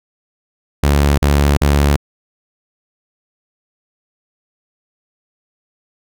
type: tone bursts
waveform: sawtooth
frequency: 71.7 Hz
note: D2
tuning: 41 cents flat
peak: -6 dBFS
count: 3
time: 0.83-1.964 s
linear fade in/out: 5 ms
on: 350 ms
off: 42 ms
effects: none